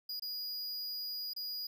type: tone with dropouts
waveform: square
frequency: 4895 Hz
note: D#8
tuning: 29 cents flat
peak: -38 dBFS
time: 0.09-1.67 s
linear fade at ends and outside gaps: 5 ms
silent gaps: 0.197-0.221 / 1.335-1.363 s
effects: 13-bit